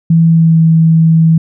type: tone with pitch glide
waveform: sine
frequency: 164.81 to 162.35 Hz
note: E3 to E3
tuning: 0 to -26 cents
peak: -4 dBFS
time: 0.1-1.38 s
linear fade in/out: 5 ms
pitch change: -26 cents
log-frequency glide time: 0.26-0.61 s
effects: none